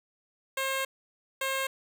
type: tone pair in turn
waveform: 10% pulse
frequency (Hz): 535 / 535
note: C5 / C5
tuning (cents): +38 / +38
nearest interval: unison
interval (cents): 0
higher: neither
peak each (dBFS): -20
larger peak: neither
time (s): 0.57-0.85 / 1.41-1.67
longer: first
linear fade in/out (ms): 5
effects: none